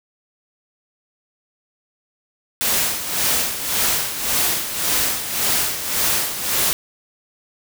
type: noise with tremolo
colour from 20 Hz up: white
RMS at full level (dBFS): -18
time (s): 2.61-6.73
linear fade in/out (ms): 0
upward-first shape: sine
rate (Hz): 1.8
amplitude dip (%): 65
effects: none